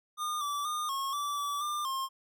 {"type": "tone with pitch steps", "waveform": "square", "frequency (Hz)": [1216, 1159, 1218, 1089, 1160, 1152, 1195, 1066], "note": ["D#6", "D6", "D#6", "C#6", "D6", "D6", "D6", "C6"], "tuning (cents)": [-40, -23, -37, -31, -22, -34, 30, 32], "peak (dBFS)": -32, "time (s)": [0.17, 2.09], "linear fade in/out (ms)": 50, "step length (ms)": 240, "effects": []}